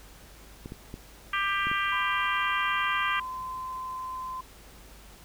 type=clicks; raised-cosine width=3 ms; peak=-25 dBFS; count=5; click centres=0.659 / 0.721 / 0.941 / 1.67 / 1.715 s
type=harmonic tone; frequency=395.8 Hz; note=G4; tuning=17 cents sharp; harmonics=3 / 4 / 5 / 6 / 7 / 8; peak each=-29 / -31 / -33 / -35 / -36 / -37 dBFS; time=1.33-3.2 s; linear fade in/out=5 ms
type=tone with pitch glide; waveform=sine; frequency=1009 to 1030.8 Hz; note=B5 to C6; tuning=+37 to -26 cents; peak=-33 dBFS; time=1.92-4.41 s; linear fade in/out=5 ms; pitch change=+37 cents; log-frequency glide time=2.24-3.49 s
effects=added 50 Hz sine -52 dBFS peak until 5.24 s + pink hiss -52 dBFS RMS until 5.24 s